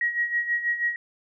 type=tone with tremolo; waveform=sine; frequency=1900 Hz; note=A#6; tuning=33 cents sharp; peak=-20 dBFS; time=0.01-0.96 s; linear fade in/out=2 ms; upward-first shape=sine; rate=6.2 Hz; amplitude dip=70%; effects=none